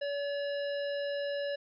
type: harmonic tone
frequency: 570 Hz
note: C#5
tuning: 48 cents sharp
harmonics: 1 / 3 / 5 / 7 / 9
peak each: -32 / -42 / -46 / -49 / -51 dBFS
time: 0.01-1.56 s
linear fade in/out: 10 ms
effects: none